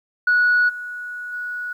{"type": "tone with level steps", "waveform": "sine", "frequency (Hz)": 1465, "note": "F#6", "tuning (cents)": -18, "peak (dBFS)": [-12, -28, -25], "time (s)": [0.27, 1.73], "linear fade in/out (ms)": 5, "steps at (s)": [0.68, 1.32], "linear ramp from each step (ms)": 20, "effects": ["tanh soft clip ceiling -10 dBFS", "9-bit"]}